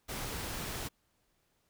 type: noise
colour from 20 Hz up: pink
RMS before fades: -39 dBFS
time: 0.08-0.89 s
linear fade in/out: 20 ms
effects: pink hiss -75 dBFS RMS until 1.69 s